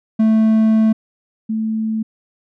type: tone pair in turn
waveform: triangle / sine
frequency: 220 / 220 Hz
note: A3 / A3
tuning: 0 / 0 cents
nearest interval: unison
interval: 0 cents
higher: neither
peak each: -8 / -17 dBFS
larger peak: first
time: 0.19-0.93 / 1.49-2.03 s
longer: first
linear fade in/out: 10 ms
effects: none